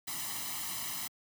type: noise with comb filter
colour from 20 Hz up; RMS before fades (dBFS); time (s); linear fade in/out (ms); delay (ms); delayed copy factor
white; -38; 0.07-1.08; 10; 0.99; +0.75
effects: high-pass 100 Hz 12 dB/octave